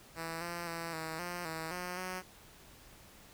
5% pulse tone with pitch steps, 164.3 / 172 / 166.9 / 160.3 / 176.1 / 161 / 179.5 / 184.3 Hz, E3 / F3 / E3 / E3 / F3 / E3 / F3 / F#3, -5 / -26 / +22 / -48 / +15 / -41 / +48 / -7 cents, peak -27 dBFS, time 0.15-2.23 s, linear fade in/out 50 ms, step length 260 ms, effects pink hiss -57 dBFS RMS until 3.33 s

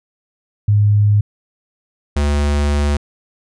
sine / square tone pair in turn, 103.7 / 72.59 Hz, G#2 / D2, -2 / -20 cents, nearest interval tritone, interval 618 cents, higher first, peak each -9 / -14 dBFS, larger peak first, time 0.68-1.21 / 2.16-2.97 s, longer second, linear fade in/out 5 ms, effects resampled to 22050 Hz

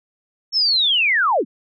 sine linear sweep, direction down, 5480 to 175.7 Hz, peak -14 dBFS, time 0.52-1.45 s, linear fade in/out 50 ms, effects none

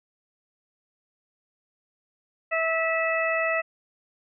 harmonic tone, 652 Hz, E5, 19 cents flat, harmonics 1 / 2 / 3 / 4, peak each -26 / -30 / -27 / -30 dBFS, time 2.51-3.62 s, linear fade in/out 20 ms, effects none

